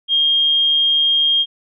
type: tone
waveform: sine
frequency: 3226 Hz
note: G7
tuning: 49 cents sharp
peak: -12 dBFS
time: 0.08-1.46 s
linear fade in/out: 50 ms
effects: none